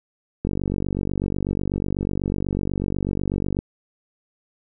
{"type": "click train", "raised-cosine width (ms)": 3, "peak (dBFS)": -11, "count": 152, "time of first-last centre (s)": [0.45, 3.589], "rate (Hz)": 48.1, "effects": []}